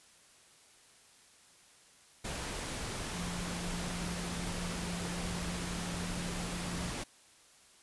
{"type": "tone in noise", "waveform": "sine", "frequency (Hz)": 174.8, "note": "F3", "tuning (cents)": 2, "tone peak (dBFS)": -39, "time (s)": [3.14, 6.9], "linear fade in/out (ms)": 10, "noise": "pink", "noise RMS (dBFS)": -39, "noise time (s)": [2.24, 7.04], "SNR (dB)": -3, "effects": ["white hiss -61 dBFS RMS until 7.82 s", "resampled to 24000 Hz"]}